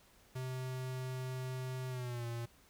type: tone with pitch glide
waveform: square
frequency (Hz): 128.9 to 117.52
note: C3 to A#2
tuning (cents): -26 to +14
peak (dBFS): -39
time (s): 0.35-2.46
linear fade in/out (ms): 10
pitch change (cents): -160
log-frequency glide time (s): 1.89-2.26
effects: pink hiss -65 dBFS RMS until 2.69 s